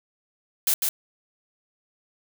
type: noise with echo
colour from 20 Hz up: blue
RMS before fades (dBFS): -21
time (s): 0.67-0.74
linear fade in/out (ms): 2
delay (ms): 150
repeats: 1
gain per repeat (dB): -3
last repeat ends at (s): 0.89
effects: none